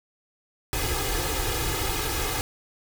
pink noise with comb filter, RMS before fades -27 dBFS, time 0.73-2.41 s, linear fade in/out 0 ms, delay 2.4 ms, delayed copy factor +0.85, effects none

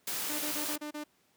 white noise, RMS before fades -35 dBFS, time 0.07-0.76 s, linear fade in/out 5 ms
sawtooth tone bursts, 299.1 Hz, D4, 32 cents sharp, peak -33 dBFS, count 6, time 0.29-1.04 s, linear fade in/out 10 ms, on 100 ms, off 30 ms
effects pink hiss -69 dBFS RMS until 1.36 s + high-pass 150 Hz 12 dB/octave

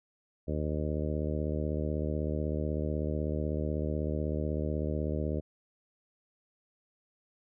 harmonic tone, 76.1 Hz, D#2, 38 cents flat, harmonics 1 / 2 / 3 / 4 / 5 / 6 / 7 / 8, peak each -33 / -36 / -38 / -39 / -40 / -41 / -41 / -42 dBFS, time 0.47-5.41 s, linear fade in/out 20 ms, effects none

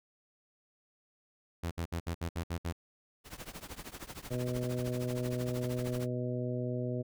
sawtooth tone bursts, 84.6 Hz, E2, 45 cents sharp, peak -29 dBFS, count 8, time 1.63-2.726 s, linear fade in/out 10 ms, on 81 ms, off 64 ms
pink noise with tremolo, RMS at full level -42 dBFS, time 3.24-6.08 s, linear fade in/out 50 ms, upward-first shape triangle, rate 13 Hz, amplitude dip 95%
harmonic tone, 124 Hz, B2, 7 cents sharp, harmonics 1 / 2 / 3 / 4 / 5, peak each -35 / -38 / -40 / -41 / -42 dBFS, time 4.3-7.03 s, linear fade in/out 20 ms
effects none

